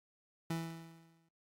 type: tone with exponential decay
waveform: 30% pulse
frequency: 164.81 Hz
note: E3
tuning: in tune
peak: -31 dBFS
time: 0.5-1.29 s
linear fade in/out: 5 ms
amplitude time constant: 170 ms
effects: noise-tail reverb RT60 0.1 s tail -18 dB re dry + AAC 64 kbps